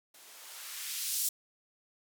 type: noise with band-pass filter sweep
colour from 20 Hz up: violet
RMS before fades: -38 dBFS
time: 0.14-1.29 s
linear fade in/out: 5 ms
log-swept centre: 240 to 6800 Hz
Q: 0.72
effects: none